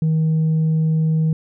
sine tone with tanh clipping, 158.6 Hz, D#3, 33 cents sharp, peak -15 dBFS, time 0.02-1.33 s, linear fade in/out 2 ms, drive 1 dB, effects none

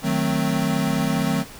square chord, D# diminished seventh, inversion none, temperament equal, 155.56 / 185 / 220 / 261.6 Hz, D#3 / F#3 / A3 / C4, 0 / 0 / 0 / 0 cents, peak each -26 dBFS, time 0.02-1.45 s, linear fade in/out 50 ms, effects pink hiss -41 dBFS RMS until 1.59 s

